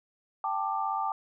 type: chord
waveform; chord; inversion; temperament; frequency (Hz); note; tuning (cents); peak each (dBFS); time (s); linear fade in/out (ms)
sine; G suspended second; none; equal with one note detuned; 784 / 880 / 1184.9; G5 / A5 / D6; 0 / 0 / +15; -32; 0.44-1.12; 2
effects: none